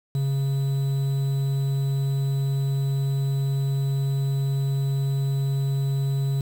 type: tone with quantisation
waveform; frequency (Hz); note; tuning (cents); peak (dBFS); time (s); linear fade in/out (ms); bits
triangle; 137; C#3; -20; -19; 0.15-6.41; 2; 7
effects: none